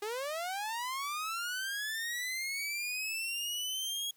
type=linear sweep; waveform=sawtooth; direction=up; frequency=402 to 3322 Hz; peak=-31 dBFS; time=0.02-4.11 s; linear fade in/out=5 ms; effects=white hiss -68 dBFS RMS until 4.16 s